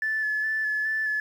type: tone with vibrato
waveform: sine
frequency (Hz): 1736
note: A6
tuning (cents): -24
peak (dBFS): -23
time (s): 0.02-1.2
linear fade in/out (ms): 2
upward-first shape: square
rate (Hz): 2.4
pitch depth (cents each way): 17
effects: tanh soft clip ceiling -19 dBFS + 9-bit